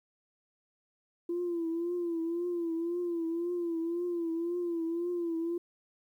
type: tone with vibrato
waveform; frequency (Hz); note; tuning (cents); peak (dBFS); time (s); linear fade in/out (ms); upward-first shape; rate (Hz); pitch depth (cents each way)
sine; 340.4; F4; -44; -29; 1.29-5.58; 5; triangle; 1.9; 76
effects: tanh soft clip ceiling -26 dBFS + 11-bit